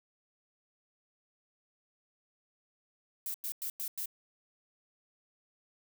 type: noise bursts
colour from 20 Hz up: violet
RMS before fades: -37 dBFS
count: 5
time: 3.26-4.058 s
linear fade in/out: 2 ms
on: 82 ms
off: 97 ms
effects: none